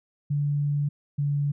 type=tone pair in turn; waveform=sine; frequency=144.8 / 143.72 Hz; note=D3 / D3; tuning=-24 / -37 cents; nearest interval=unison; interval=13 cents; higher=first; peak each=-22 dBFS; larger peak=neither; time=0.3-0.89 / 1.18-1.52 s; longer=first; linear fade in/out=10 ms; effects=none